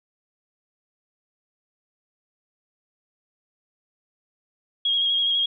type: tone with vibrato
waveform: sine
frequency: 3277 Hz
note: G#7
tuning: 24 cents flat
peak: -19 dBFS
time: 4.85-5.46 s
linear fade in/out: 5 ms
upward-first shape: square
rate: 12 Hz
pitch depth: 20 cents each way
effects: none